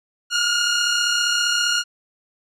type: tone pair together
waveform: 15% pulse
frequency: 1396.9 / 1432 Hz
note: F6 / F6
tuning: 0 / +43 cents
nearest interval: unison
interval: 43 cents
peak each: -18 / -12 dBFS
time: 0.3-1.84 s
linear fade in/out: 50 ms
effects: resampled to 24000 Hz